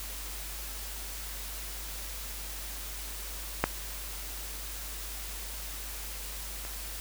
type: clicks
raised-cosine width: 0.5 ms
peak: -8 / -26 dBFS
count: 2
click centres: 3.64 / 6.651 s
effects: added 50 Hz sine -41 dBFS peak until 7 s + white hiss -41 dBFS RMS until 7 s